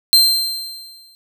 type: tone with exponential decay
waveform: 40% pulse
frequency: 4142 Hz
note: C8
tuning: 18 cents flat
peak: -5 dBFS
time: 0.13-1.15 s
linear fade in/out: 0 ms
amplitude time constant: 220 ms
effects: none